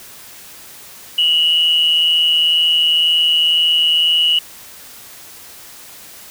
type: tone with amplitude modulation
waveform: sine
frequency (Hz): 2918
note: F#7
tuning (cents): -25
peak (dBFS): -7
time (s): 1.18-4.39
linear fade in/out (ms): 5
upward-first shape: sine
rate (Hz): 162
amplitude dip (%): 65
effects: tanh soft clip ceiling -5 dBFS + white hiss -38 dBFS RMS until 6.3 s